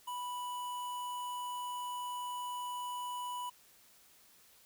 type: tone with notch filter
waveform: square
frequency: 985 Hz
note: B5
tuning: 5 cents flat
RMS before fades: -40 dBFS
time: 0.07-3.5 s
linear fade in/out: 10 ms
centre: 4800 Hz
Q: 1.8
effects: white hiss -63 dBFS RMS until 4.65 s